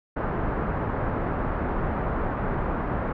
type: low-pass noise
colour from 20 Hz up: pink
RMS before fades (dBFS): -27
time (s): 0.16-3.13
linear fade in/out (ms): 10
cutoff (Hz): 1500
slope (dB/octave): 24
effects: none